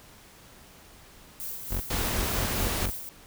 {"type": "noise with tremolo", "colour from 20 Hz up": "violet", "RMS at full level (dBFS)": -35, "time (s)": [1.4, 3.09], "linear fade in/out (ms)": 0, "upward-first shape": "sine", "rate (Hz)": 3.5, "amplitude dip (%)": 45}
{"type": "tone bursts", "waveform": "30% pulse", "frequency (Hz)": 45, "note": "F#1", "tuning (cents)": -47, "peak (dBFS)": -25, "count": 6, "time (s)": [1.7, 2.91], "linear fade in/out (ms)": 20, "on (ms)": 110, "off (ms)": 110}
{"type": "noise", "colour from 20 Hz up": "pink", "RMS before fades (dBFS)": -30, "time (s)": [1.9, 2.86], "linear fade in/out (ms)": 5}
{"effects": ["pink hiss -52 dBFS RMS until 3.26 s"]}